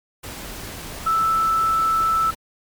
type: tone in noise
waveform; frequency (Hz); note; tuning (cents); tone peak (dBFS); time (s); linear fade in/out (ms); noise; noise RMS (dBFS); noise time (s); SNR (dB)
sine; 1318.5; E6; 0; -16; 1.06-2.31; 10; pink; -34; 0.23-2.35; +15
effects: MP3 96 kbps